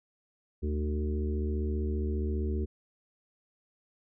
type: harmonic tone with a mistuned harmonic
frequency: 75 Hz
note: D2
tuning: 37 cents sharp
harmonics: 1 / 3 / 4 / 5 / 6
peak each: -29 / -37 / -42 / -37 / -45 dBFS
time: 0.62-2.66 s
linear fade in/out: 20 ms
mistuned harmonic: 3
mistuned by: -49 cents
effects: none